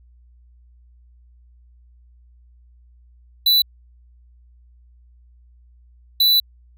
square tone bursts at uneven times, 3971 Hz, B7, 9 cents sharp, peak -13 dBFS, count 2, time 3.46-3.62 / 6.2-6.4 s, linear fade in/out 5 ms, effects added 60 Hz sine -48 dBFS peak until 6.77 s

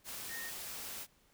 sine tone in noise, 1847 Hz, A#6, 16 cents flat, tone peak -43 dBFS, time 0.28-0.52 s, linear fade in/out 50 ms, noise white, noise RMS -44 dBFS, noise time 0.04-1.07 s, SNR -2 dB, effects pink hiss -69 dBFS RMS until 1.33 s

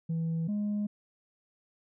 sine tone pair in turn, 163.9 / 207.4 Hz, E3 / G#3, -10 / -2 cents, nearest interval major third, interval 408 cents, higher second, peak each -26 dBFS, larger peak neither, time 0.09-0.48 / 0.48-0.87 s, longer neither, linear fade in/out 10 ms, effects tanh soft clip ceiling -27 dBFS

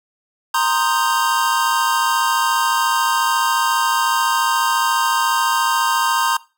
square chord, C minor seventh, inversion third, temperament equal with one note detuned, 932.3 / 1046.5 / 1238.8 / 1568 Hz, Bb5 / C6 / Eb6 / G6, 0 / 0 / -8 / 0 cents, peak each -20 / -21 / -24 / -24 dBFS, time 0.54-6.37 s, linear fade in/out 5 ms, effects noise-tail reverb RT60 0.3 s tail -20 dB re dry

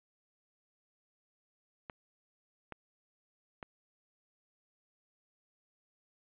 clicks, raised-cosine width 0.5 ms, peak -27 dBFS, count 3, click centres 1.898 / 2.723 / 3.628 s, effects resampled to 8000 Hz

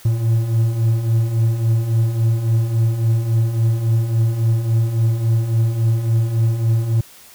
triangle beating tone pair, 111 / 114.6 Hz, A2 / A#2, +16 / -29 cents, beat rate 3.6 Hz, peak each -20 / -13 dBFS, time 0.05-7.01 s, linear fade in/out 5 ms, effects white hiss -44 dBFS RMS until 7.34 s

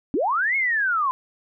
sine linear two-way sweep, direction up then down, 238.8 to 2202 to 1008 Hz, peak -19 dBFS, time 0.14-1.11 s, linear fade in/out 0 ms, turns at 0.56 s, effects none

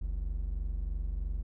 triangle tone pair together, 46.22 / 69.3 Hz, F#1 / C#2, -1 / 0 cents, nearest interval perfect fifth, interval 701 cents, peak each -30 / -37 dBFS, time 0.01-1.43 s, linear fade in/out 10 ms, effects none

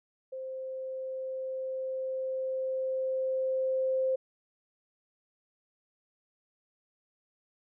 sine tone with level ramp, 523.3 Hz, C5, in tune, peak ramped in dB -36 to -25 dBFS, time 0.32-4.16 s, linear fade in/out 10 ms, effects none

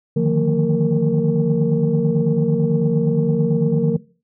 sine tone cluster, 149.9 / 158.8 / 177.3 / 228.1 / 463.2 Hz, D3 / D#3 / F3 / A#3 / A#4, +36 / +36 / +26 / -37 / -11 cents, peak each -20 dBFS, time 0.16-3.97 s, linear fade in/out 10 ms, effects noise-tail reverb RT60 0.4 s tail -21 dB re dry + tanh soft clip ceiling -7 dBFS

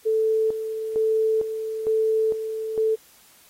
sine tone with tremolo, 440 Hz, A4, in tune, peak -18 dBFS, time 0.05-2.96 s, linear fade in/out 20 ms, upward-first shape square, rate 1.1 Hz, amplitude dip 60%, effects white hiss -54 dBFS RMS until 3.49 s + AAC 48 kbps

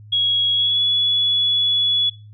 sine tone with pitch glide, 3322 to 3398 Hz, G#7 to G#7, 0 to +39 cents, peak -15 dBFS, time 0.12-2.1 s, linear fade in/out 10 ms, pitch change +39 cents, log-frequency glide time 0.53-0.81 s, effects noise-tail reverb RT60 0.3 s tail -21 dB re dry + added 105 Hz sine -39 dBFS peak until 2.33 s

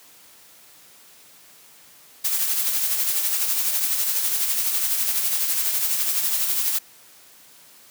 blue noise with tremolo, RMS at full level -21 dBFS, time 2.24-6.79 s, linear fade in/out 10 ms, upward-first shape sine, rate 12 Hz, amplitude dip 40%, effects white hiss -50 dBFS RMS until 7.9 s + high-pass 100 Hz 12 dB/octave

